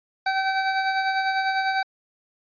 25% pulse tone with tremolo, 769 Hz, G5, 33 cents flat, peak -16 dBFS, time 0.26-1.83 s, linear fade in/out 5 ms, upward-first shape sine, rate 10 Hz, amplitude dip 40%, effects resampled to 11025 Hz

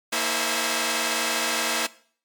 5% pulse tone cluster, 231.9 / 322.1 / 525 / 661 / 843 Hz, A#3 / E4 / C5 / E5 / G#5, -9 / -40 / +6 / +5 / +26 cents, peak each -18 dBFS, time 0.12-1.87 s, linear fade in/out 10 ms, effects noise-tail reverb RT60 0.5 s tail -19 dB re dry + MP3 96 kbps

